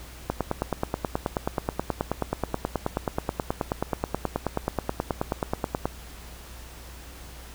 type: click train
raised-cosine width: 1 ms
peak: -10 dBFS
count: 53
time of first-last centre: 0.3-5.856 s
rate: 9.36 Hz
effects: added 60 Hz sine -43 dBFS peak until 7.54 s + pink hiss -46 dBFS RMS until 7.54 s